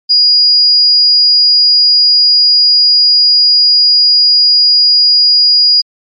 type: tone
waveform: sine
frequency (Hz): 4880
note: D#8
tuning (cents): -34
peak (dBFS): -4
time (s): 0.09-5.82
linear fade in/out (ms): 20
effects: MP3 32 kbps